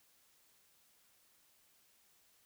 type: silence
effects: white hiss -70 dBFS RMS until 2.45 s